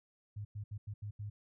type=tone bursts at uneven times; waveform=sine; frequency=103.83 Hz; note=G#2; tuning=in tune; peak=-39 dBFS; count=6; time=0.36-0.45 / 0.55-0.64 / 0.71-0.78 / 0.87-0.94 / 1.02-1.11 / 1.19-1.3 s; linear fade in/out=10 ms; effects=none